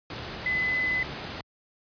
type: tone in noise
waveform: sine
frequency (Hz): 2016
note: B6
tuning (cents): +35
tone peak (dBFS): -24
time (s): 0.46-1.03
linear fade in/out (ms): 2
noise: pink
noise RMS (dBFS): -36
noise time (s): 0.1-1.41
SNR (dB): +9
effects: high-pass 60 Hz 12 dB/octave + resampled to 11025 Hz